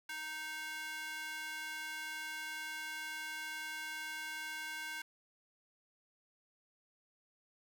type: tone with high-pass filter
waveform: square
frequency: 311.1 Hz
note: D#4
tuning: in tune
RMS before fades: -43 dBFS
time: 0.09-5.02 s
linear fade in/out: 5 ms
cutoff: 1600 Hz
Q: 2
effects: none